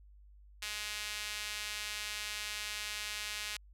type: tone with high-pass filter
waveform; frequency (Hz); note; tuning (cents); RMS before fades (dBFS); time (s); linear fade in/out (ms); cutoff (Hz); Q
sawtooth; 210; G#3; +19; -40; 0.62-3.57; 5; 2500; 1.1
effects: added 50 Hz sine -55 dBFS peak until 3.73 s + low-pass 12000 Hz 12 dB/octave